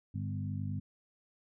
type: harmonic tone with a mistuned harmonic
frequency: 50.3 Hz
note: G1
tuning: 45 cents sharp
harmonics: 2 / 3 / 4 / 5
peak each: -36 / -40 / -42 / -44 dBFS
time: 0.14-0.8 s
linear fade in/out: 10 ms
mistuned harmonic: 3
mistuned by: -24 cents
effects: none